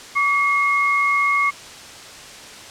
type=tone pair together; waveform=sine; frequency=1143 / 2158 Hz; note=D6 / C#7; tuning=-47 / -47 cents; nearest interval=major seventh; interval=1100 cents; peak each=-18 dBFS; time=0.15-1.51 s; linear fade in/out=20 ms; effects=white hiss -38 dBFS RMS until 2.7 s + low-pass 7000 Hz 12 dB/octave